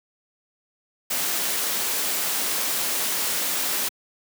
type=noise; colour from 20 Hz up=white; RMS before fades=-25 dBFS; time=1.1-3.89 s; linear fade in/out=10 ms; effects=high-pass 200 Hz 12 dB/octave